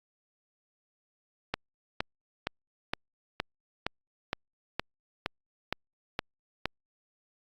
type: click train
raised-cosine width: 0.3 ms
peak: -12 dBFS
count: 12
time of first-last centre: 1.54-6.656 s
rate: 2.15 Hz
effects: Opus 48 kbps